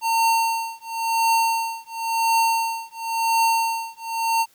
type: tone with tremolo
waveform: square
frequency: 910 Hz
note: A#5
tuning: 42 cents flat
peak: -16 dBFS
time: 0.01-4.46 s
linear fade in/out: 50 ms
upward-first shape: triangle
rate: 0.95 Hz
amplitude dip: 100%
effects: white hiss -58 dBFS RMS until 4.54 s